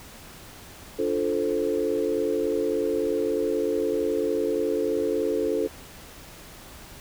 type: chord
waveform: sine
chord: D minor seventh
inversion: none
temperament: equal with one note detuned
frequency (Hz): 292.8 / 349.2 / 440 / 523.3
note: D4 / F4 / A4 / C5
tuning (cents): -5 / 0 / 0 / 0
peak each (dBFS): -30 / -29 / -25 / -30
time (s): 0.98-5.68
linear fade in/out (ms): 20
effects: pink hiss -45 dBFS RMS until 7 s